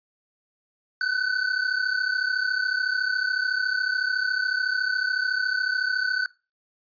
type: tone pair together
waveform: square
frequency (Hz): 1490 / 1523.9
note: F#6 / G6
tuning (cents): +12 / -49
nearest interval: unison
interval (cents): 39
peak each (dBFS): -26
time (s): 1.01-6.26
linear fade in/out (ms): 2
effects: noise-tail reverb RT60 0.3 s tail -21 dB re dry + resampled to 11025 Hz